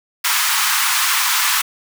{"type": "high-pass noise", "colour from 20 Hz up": "pink", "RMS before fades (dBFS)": -17, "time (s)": [0.24, 1.62], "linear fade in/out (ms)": 10, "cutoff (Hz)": 940, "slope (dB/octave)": 48, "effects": []}